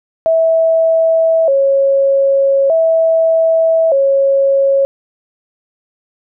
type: tone with vibrato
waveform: sine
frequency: 598 Hz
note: D5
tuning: 31 cents sharp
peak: -8 dBFS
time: 0.26-4.85 s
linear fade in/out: 0 ms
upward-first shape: square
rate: 0.41 Hz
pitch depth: 150 cents each way
effects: none